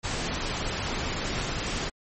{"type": "noise", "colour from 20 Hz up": "pink", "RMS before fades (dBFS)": -30, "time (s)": [0.03, 1.9], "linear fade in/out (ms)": 20, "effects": ["MP3 32 kbps"]}